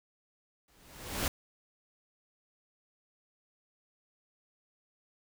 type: noise with exponential growth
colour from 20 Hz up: pink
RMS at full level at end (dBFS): -29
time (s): 0.68-1.28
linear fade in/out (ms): 2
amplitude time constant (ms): 130
effects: none